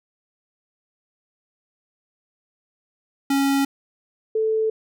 square / sine tone pair in turn, 276 / 439.4 Hz, C#4 / A4, -7 / -2 cents, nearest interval minor sixth, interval 805 cents, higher second, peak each -18 dBFS, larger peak neither, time 3.3-3.65 / 4.35-4.7 s, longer neither, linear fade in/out 5 ms, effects none

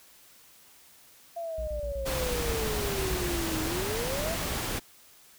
sine exponential two-way sweep, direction down then up, 687 to 310 to 687 Hz, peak -32 dBFS, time 1.36-4.35 s, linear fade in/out 10 ms, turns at 3.63 s
triangle tone bursts, 58 Hz, A#1, 8 cents flat, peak -31 dBFS, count 15, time 1.58-3.412 s, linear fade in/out 5 ms, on 96 ms, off 28 ms
pink noise, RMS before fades -32 dBFS, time 2.05-4.8 s, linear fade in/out 20 ms
effects white hiss -56 dBFS RMS until 5.38 s

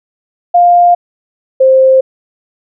sine tone pair in turn, 702 / 525.9 Hz, F5 / C5, +9 / +9 cents, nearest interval perfect fourth, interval 500 cents, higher first, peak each -3 dBFS, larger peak neither, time 0.54-0.95 / 1.6-2.01 s, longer neither, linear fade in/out 10 ms, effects none

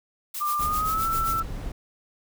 blue noise with tremolo, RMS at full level -32 dBFS, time 0.34-1.4 s, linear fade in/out 5 ms, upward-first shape sine, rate 7.6 Hz, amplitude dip 70%
sine tone with pitch glide, 1192 to 1330.3 Hz, D6 to E6, +25 to +15 cents, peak -23 dBFS, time 0.4-1.43 s, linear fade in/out 20 ms, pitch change +190 cents, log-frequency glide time 0.59-1.07 s
brown noise, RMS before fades -33 dBFS, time 0.59-1.72 s, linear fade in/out 5 ms
effects none

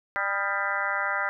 harmonic tone with a mistuned harmonic, 198.4 Hz, G3, 21 cents sharp, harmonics 3 / 4 / 5 / 6 / 7 / 8 / 9 / 10, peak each -36 / -34 / -35 / -34 / -31 / -31 / -36 / -32 dBFS, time 0.16-1.29 s, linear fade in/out 0 ms, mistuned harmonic 6, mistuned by +65 cents, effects none

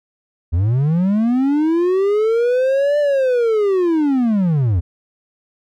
triangle linear two-way sweep, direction up then down, 77.78 to 593 to 77.78 Hz, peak -11 dBFS, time 0.52-4.81 s, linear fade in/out 20 ms, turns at 2.99 s, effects none

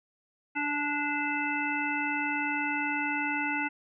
harmonic tone with a mistuned harmonic, 292.9 Hz, D4, 5 cents flat, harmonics 1 / 3 / 5 / 7 / 9, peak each -34 / -34 / -34 / -34 / -34 dBFS, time 0.55-3.69 s, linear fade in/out 20 ms, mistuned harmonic 3, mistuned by -22 cents, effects none

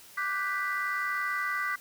sine chord, G major seventh, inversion second, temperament equal with one note detuned, 1174.7 / 1487.7 / 1568 / 1975.5 Hz, D6 / F#6 / G6 / B6, 0 / +9 / 0 / 0 cents, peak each -32 / -34 / -36 / -31 dBFS, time 0.17-1.76 s, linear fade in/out 10 ms, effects tanh soft clip ceiling -22 dBFS + white hiss -52 dBFS RMS until 1.8 s

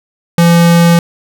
square tone, 170.2 Hz, F3, 44 cents flat, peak -5 dBFS, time 0.38-0.99 s, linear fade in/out 2 ms, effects none

